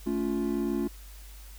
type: chord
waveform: triangle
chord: A augmented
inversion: none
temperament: equal with one note detuned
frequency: 220 / 282.4 / 349.2 Hz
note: A3 / C#4 / E#4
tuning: 0 / +32 / 0 cents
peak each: -29 dBFS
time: 0.06-0.88 s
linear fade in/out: 10 ms
effects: added 50 Hz sine -44 dBFS peak until 1.58 s + white hiss -53 dBFS RMS until 1.58 s